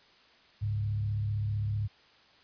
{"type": "tone with frequency modulation", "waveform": "sine", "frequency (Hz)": 103.83, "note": "G#2", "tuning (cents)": 0, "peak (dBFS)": -28, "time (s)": [0.61, 1.88], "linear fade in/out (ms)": 20, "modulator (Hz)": 35.5, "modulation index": 0.46, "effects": ["white hiss -60 dBFS RMS until 2.43 s", "resampled to 11025 Hz"]}